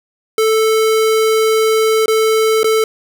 square tone with dropouts, 440 Hz, A4, in tune, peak -11 dBFS, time 0.38-2.84 s, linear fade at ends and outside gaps 2 ms, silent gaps 2.059-2.08 / 2.632-2.643 s, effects none

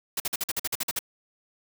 white noise bursts, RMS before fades -28 dBFS, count 11, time 0.17-0.991 s, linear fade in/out 5 ms, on 31 ms, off 48 ms, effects none

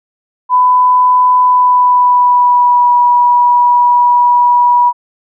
sine tone with pitch glide, 1000 to 972.1 Hz, B5 to B5, +21 to -28 cents, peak -5 dBFS, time 0.49-4.93 s, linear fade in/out 50 ms, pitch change -49 cents, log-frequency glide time 1.41-2.95 s, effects none

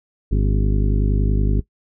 harmonic tone with a mistuned harmonic, 50.7 Hz, G#1, 41 cents flat, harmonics 1 / 2 / 3 / 4 / 5 / 6 / 7 / 8, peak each -16 / -22 / -26 / -28 / -30 / -32 / -33 / -34 dBFS, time 0.31-1.61 s, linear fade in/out 10 ms, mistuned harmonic 6, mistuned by -100 cents, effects noise-tail reverb RT60 0.1 s tail -18 dB re dry

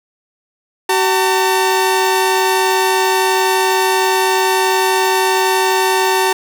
sawtooth tone pair together, 379.7 / 903 Hz, F#4 / A5, +45 / +45 cents, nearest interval octave + minor third, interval 1500 cents, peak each -11 dBFS, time 0.89-6.33 s, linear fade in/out 5 ms, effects 7-bit

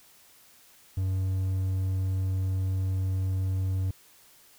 triangle tone, 94.3 Hz, F#2, 33 cents sharp, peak -23 dBFS, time 0.97-3.91 s, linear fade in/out 5 ms, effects white hiss -57 dBFS RMS until 4.58 s

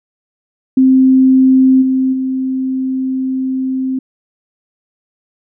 sine tone with level steps, 261.6 Hz, C4, in tune, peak -5 / -10 / -14 dBFS, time 0.77-3.99 s, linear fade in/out 5 ms, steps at 1.81 / 2.12 s, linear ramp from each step 20 ms, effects none

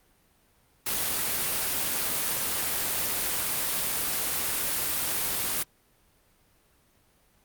white noise, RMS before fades -28 dBFS, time 0.86-5.63 s, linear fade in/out 5 ms, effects pink hiss -64 dBFS RMS until 7.44 s + Opus 32 kbps

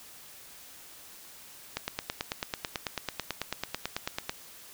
click train, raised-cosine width 0.2 ms, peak -13 dBFS, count 24, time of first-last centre 1.77-4.295 s, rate 9.11 Hz, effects white hiss -50 dBFS RMS until 4.73 s

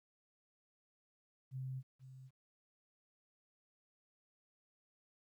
sine tone with echo, 130.9 Hz, C3, 1 cent sharp, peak -40 dBFS, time 1.51-1.83 s, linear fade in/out 50 ms, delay 480 ms, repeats 1, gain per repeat -12 dB, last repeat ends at 2.31 s, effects 13-bit

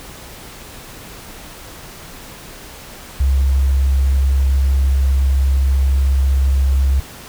sine tone, 67.4 Hz, C#2, 48 cents flat, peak -11 dBFS, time 3.2-7 s, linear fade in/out 5 ms, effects pink hiss -36 dBFS RMS until 7.28 s

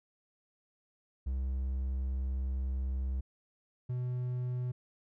triangle tone pair in turn, 65.41 / 124.62 Hz, C2 / B2, 0 / +16 cents, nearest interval major seventh, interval 1116 cents, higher second, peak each -29 / -30 dBFS, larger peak first, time 1.26-3.21 / 3.89-4.72 s, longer first, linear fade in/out 10 ms, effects none

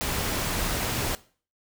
pink noise, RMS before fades -28 dBFS, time 0.01-1.15 s, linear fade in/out 0 ms, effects noise-tail reverb RT60 0.4 s tail -18 dB re dry

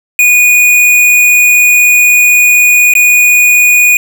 square tone with dropouts, 2461 Hz, D#7, 20 cents flat, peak -4 dBFS, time 0.19-3.97 s, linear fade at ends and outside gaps 1 ms, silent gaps 2.937-2.952 s, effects none

